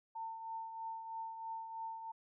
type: tone with tremolo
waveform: sine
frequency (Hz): 900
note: A5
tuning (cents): +39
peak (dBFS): -39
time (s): 0.15-2.12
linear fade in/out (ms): 10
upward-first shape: triangle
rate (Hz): 3.1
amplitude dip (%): 55
effects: none